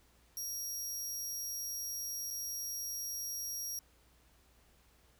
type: tone with dropouts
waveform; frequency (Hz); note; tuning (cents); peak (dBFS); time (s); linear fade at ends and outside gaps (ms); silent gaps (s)
25% pulse; 5650; F8; +19; -33; 0.37-3.79; 1; 2.304-2.308
effects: added 60 Hz sine -67 dBFS peak until 5.19 s + pink hiss -68 dBFS RMS until 5.19 s